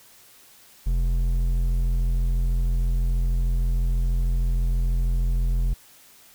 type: tone with hard clipping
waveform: sine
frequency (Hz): 43.14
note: F1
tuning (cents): -20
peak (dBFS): -21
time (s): 0.86-5.74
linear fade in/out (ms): 10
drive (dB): 7
effects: white hiss -52 dBFS RMS until 6.34 s